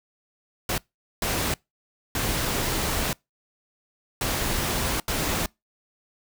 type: noise bursts at uneven times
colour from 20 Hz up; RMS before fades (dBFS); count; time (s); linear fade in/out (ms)
pink; -26; 5; 0.69-0.78 / 1.22-1.54 / 2.15-3.13 / 4.21-5 / 5.08-5.46; 2
effects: noise-tail reverb RT60 0.2 s tail -25 dB re dry